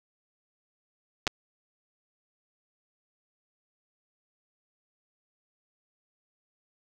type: clicks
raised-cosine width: 0.2 ms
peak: -8 / -10 dBFS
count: 2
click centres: 1.269 / 1.276 s
effects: none